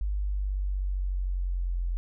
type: linear sweep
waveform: sine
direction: down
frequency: 50.5 to 43.22 Hz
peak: -26 dBFS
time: 0.01-1.97 s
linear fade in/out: 0 ms
effects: none

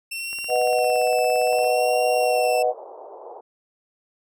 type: tone with vibrato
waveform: sawtooth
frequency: 2696 Hz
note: E7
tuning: 38 cents sharp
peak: -25 dBFS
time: 0.11-2.63 s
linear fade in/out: 10 ms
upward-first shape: sine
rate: 0.65 Hz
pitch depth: 37 cents each way
type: click train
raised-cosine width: 0.5 ms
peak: -28 dBFS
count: 24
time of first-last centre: 0.33-1.644 s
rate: 17.5 Hz
type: chord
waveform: sine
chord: B major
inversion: none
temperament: equal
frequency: 493.9 / 622.3 / 740 Hz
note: B4 / D#5 / F#5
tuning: 0 / 0 / 0 cents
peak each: -22 dBFS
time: 0.48-2.74 s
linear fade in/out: 50 ms
type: band-pass noise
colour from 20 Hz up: pink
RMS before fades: -40 dBFS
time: 1.52-3.41 s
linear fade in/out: 5 ms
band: 410 to 940 Hz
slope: 48 dB/octave
effects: none

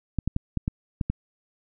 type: clicks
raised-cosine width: 5 ms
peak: -12 dBFS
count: 7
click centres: 0.187 / 0.276 / 0.364 / 0.573 / 0.679 / 1.012 / 1.1 s
effects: none

